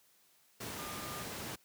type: tone in noise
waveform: sine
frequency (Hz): 1206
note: D6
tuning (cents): +46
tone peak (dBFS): -47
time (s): 0.78-1.24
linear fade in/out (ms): 10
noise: pink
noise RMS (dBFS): -42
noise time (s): 0.6-1.56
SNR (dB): -8
effects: white hiss -68 dBFS RMS until 1.64 s + high-pass 100 Hz 12 dB/octave